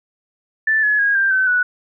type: tone with pitch steps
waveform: sine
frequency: 1760 / 1699.1 / 1640.2 / 1583.5 / 1528.6 / 1475.7 Hz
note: A6 / G#6 / G#6 / G6 / G6 / F#6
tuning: 0 / +39 / -22 / +17 / -44 / -5 cents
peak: -13 dBFS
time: 0.67-1.63 s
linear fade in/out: 5 ms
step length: 160 ms
effects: none